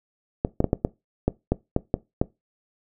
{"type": "clicks", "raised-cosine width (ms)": 2, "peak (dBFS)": -6, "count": 10, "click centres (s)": [0.449, 0.604, 0.643, 0.731, 0.849, 1.28, 1.52, 1.764, 1.941, 2.215], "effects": ["noise-tail reverb RT60 0.2 s tail -20 dB re dry"]}